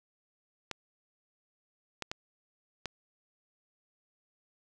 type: clicks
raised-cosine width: 0.2 ms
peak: -18 dBFS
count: 4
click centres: 0.713 / 2.023 / 2.115 / 2.857 s
effects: none